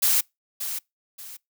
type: noise with echo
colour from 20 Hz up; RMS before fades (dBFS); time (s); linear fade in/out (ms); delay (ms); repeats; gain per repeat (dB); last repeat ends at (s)
blue; -20; 0.02-0.21; 10; 580; 2; -10; 1.37
effects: noise-tail reverb RT60 0.2 s tail -26 dB re dry